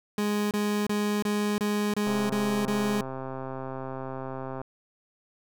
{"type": "tone bursts", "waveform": "30% pulse", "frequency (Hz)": 207.7, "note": "G#3", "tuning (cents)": 0, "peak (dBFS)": -22, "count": 8, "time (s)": [0.18, 3.009], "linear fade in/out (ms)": 2, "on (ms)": 330, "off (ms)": 27}
{"type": "click train", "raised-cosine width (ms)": 1, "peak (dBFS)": -22, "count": 337, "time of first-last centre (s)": [2.07, 4.615], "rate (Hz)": 132}
{"effects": []}